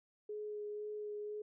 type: tone with vibrato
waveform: sine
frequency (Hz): 419.6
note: G#4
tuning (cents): +18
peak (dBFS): -40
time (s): 0.29-1.42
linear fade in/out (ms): 5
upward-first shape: sine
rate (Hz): 2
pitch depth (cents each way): 12
effects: none